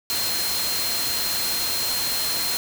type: tone in noise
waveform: sine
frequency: 4186 Hz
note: C8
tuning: in tune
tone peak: -26 dBFS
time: 0.1-2.57 s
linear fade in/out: 0 ms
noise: white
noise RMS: -26 dBFS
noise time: 0.1-2.57 s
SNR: -3 dB
effects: none